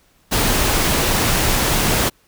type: noise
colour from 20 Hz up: pink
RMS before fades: -17 dBFS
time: 0.31-2.1 s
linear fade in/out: 20 ms
effects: pink hiss -57 dBFS RMS until 2.27 s